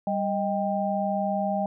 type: tone cluster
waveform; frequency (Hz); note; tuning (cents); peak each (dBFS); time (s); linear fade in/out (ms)
sine; 196.9 / 624 / 790; G3 / D#5 / G5; +8 / +5 / +13; -28; 0.07-1.66; 2
effects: none